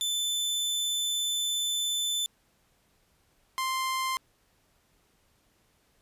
sawtooth tone pair in turn, 3523 / 1047.4 Hz, A7 / C6, +1 / +1 cents, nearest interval octave + major sixth, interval 2100 cents, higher first, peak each -24 dBFS, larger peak neither, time 0.01-2.26 / 3.58-4.17 s, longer first, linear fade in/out 0 ms, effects pink hiss -68 dBFS RMS until 6.01 s + resampled to 32000 Hz

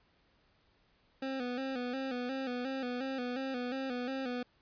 25% pulse tone with vibrato, 256.4 Hz, C4, 35 cents flat, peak -31 dBFS, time 1.22-4.43 s, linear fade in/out 5 ms, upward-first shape square, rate 2.8 Hz, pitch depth 69 cents each way, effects pink hiss -70 dBFS RMS until 4.61 s + resampled to 11025 Hz

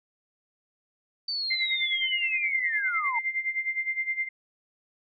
sine linear sweep, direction down, 4600 to 890 Hz, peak -27 dBFS, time 1.28-3.19 s, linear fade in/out 5 ms
sine tone with tremolo, 2093 Hz, C7, in tune, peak -23 dBFS, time 1.5-4.29 s, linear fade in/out 10 ms, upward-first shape sine, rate 9.7 Hz, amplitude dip 80%
effects MP3 64 kbps

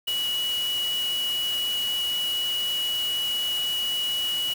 sine tone in noise, 2924 Hz, F#7, 21 cents flat, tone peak -24 dBFS, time 0.07-4.54 s, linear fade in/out 10 ms, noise white, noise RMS -36 dBFS, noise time 0.07-4.54 s, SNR +9 dB, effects none

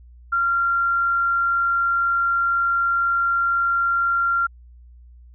sine tone, 1381 Hz, F6, 20 cents flat, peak -17 dBFS, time 0.32-4.47 s, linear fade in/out 10 ms, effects added 60 Hz sine -43 dBFS peak until 5.34 s

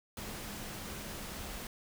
sine tone in noise, 207.7 Hz, G#3, in tune, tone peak -51 dBFS, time 0.17-1.67 s, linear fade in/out 2 ms, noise pink, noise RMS -43 dBFS, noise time 0.17-1.67 s, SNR -11 dB, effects none

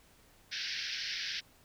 white band-pass noise, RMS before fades -38 dBFS, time 0.51-1.41 s, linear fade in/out 20 ms, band 1500 to 5600 Hz, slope 96 dB/octave, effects pink hiss -63 dBFS RMS until 1.64 s

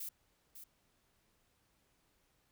violet noise with echo, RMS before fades -43 dBFS, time 0-0.09 s, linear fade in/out 5 ms, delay 550 ms, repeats 1, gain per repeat -9 dB, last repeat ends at 0.64 s, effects pink hiss -75 dBFS RMS until 2.51 s

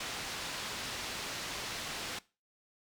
white low-pass noise, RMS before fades -40 dBFS, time 0-2.19 s, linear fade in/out 5 ms, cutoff 4800 Hz, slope 12 dB/octave, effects noise-tail reverb RT60 0.3 s tail -20 dB re dry

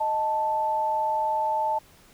sine tone pair together, 622.3 / 879.4 Hz, D#5 / A5, 0 / -1 cents, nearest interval tritone, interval 599 cents, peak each -30 / -23 dBFS, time 0-1.79 s, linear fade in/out 10 ms, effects pink hiss -55 dBFS RMS until 2.13 s

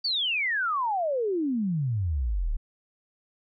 sine exponential sweep, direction down, 4699 to 32.67 Hz, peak -24 dBFS, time 0.04-2.57 s, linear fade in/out 10 ms, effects none

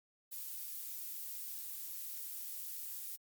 violet noise, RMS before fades -44 dBFS, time 0.31-3.17 s, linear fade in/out 20 ms, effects Opus 48 kbps

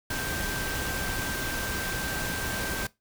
sine tone in noise, 1568 Hz, G6, in tune, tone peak -34 dBFS, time 0.1-2.87 s, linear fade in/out 5 ms, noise pink, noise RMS -32 dBFS, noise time 0.1-2.87 s, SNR -5 dB, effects noise-tail reverb RT60 0.2 s tail -20 dB re dry

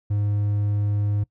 triangle tone, 103 Hz, G#2, 14 cents flat, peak -18 dBFS, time 0.1-1.24 s, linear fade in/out 10 ms, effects noise-tail reverb RT60 0.1 s tail -21 dB re dry

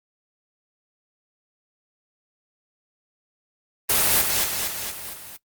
white noise with echo, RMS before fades -19 dBFS, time 3.89-4.22 s, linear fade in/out 10 ms, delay 230 ms, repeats 5, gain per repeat -4 dB, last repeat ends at 5.37 s, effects noise-tail reverb RT60 0.1 s tail -20 dB re dry + Opus 32 kbps

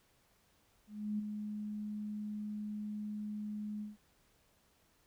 sine tone with ADSR envelope, 210.2 Hz, G#3, 21 cents sharp, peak -32 dBFS, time 0.87-3.97 s, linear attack 320 ms, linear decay 13 ms, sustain -6 dB, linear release 160 ms, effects pink hiss -71 dBFS RMS until 5.06 s

